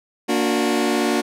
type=chord; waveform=sawtooth; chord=Bb augmented; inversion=none; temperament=just; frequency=233.1 / 291.4 / 364.2 Hz; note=Bb3 / D4 / F#4; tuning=0 / -13 / -27 cents; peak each=-18 dBFS; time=0.28-1.22 s; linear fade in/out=20 ms; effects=low-pass 12000 Hz 12 dB/octave